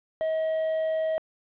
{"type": "tone", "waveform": "triangle", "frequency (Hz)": 637, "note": "D#5", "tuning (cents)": 41, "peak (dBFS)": -22, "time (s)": [0.21, 1.18], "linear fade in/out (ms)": 0, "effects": ["resampled to 8000 Hz", "9-bit"]}